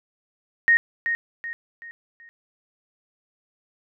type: tone with echo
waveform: sine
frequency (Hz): 1860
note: A#6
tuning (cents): -4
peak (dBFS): -13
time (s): 0.68-0.77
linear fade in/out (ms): 0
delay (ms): 380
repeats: 4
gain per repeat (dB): -8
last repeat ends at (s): 2.29
effects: none